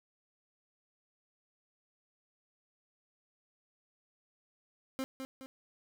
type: tone with echo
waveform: 30% pulse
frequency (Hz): 264.5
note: C4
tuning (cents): +19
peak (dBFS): -31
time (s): 4.99-5.04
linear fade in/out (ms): 0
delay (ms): 210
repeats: 2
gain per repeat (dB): -6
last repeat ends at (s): 5.46
effects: none